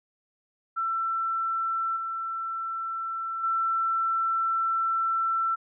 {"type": "tone with level steps", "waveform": "sine", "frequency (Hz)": 1340, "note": "E6", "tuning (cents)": 28, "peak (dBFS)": [-25, -29, -23], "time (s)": [0.76, 5.56], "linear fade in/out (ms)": 20, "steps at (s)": [1.96, 3.43], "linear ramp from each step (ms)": 10, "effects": []}